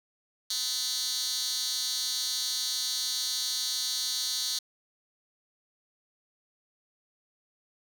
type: tone with high-pass filter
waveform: 10% pulse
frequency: 253 Hz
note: B3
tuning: 42 cents sharp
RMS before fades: -31 dBFS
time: 0.5-4.59 s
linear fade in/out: 5 ms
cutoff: 4600 Hz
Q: 4.6
effects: none